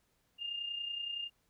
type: tone with amplitude modulation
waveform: sine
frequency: 2815 Hz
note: F7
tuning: 13 cents sharp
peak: -34 dBFS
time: 0.38-1.3 s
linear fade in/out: 50 ms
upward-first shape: sine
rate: 30.7 Hz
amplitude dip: 55%
effects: pink hiss -75 dBFS RMS until 1.49 s